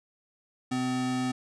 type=tone pair together; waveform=square; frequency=127.5 / 254.7 Hz; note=C3 / C4; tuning=-44 / -46 cents; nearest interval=octave; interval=1198 cents; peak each=-37 / -28 dBFS; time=0.71-1.32 s; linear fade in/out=10 ms; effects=resampled to 22050 Hz